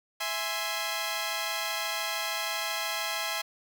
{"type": "chord", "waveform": "10% pulse", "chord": "E augmented", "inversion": "none", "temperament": "equal", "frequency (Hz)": [659.3, 830.6, 1046.5], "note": ["E5", "G#5", "B#5"], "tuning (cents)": [0, 0, 0], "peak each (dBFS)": -26, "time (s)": [0.2, 3.42], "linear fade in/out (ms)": 10, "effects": []}